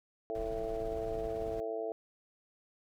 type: harmonic tone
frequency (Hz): 111.3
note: A2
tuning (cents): +20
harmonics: 3 / 4 / 5 / 6 / 7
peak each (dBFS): -45 / -37 / -46 / -38 / -50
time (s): 0.3-1.92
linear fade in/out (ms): 0
type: noise with tremolo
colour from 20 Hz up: brown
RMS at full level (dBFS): -43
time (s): 0.35-1.6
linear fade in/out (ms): 0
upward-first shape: sine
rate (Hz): 18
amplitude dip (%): 30
effects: none